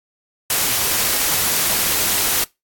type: noise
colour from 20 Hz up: white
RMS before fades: -18 dBFS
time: 0.5-2.44 s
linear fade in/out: 2 ms
effects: noise-tail reverb RT60 0.2 s tail -23 dB re dry + AAC 64 kbps